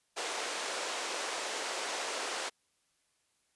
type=band-pass noise; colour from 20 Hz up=pink; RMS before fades=-37 dBFS; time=0.16-2.5 s; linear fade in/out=20 ms; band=410 to 8700 Hz; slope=24 dB/octave; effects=white hiss -75 dBFS RMS until 3.55 s + resampled to 24000 Hz